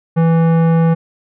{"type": "tone with tanh clipping", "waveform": "sine", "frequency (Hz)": 164.81, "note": "E3", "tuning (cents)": 0, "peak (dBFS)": -11, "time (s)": [0.16, 0.95], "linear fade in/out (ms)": 20, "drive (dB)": 16, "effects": []}